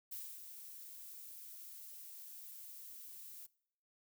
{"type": "noise with ADSR envelope", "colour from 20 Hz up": "violet", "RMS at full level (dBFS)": -45, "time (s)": [0.11, 3.47], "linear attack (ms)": 14, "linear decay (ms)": 250, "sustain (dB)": -7, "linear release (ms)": 17, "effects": ["noise-tail reverb RT60 0.7 s tail -23 dB re dry"]}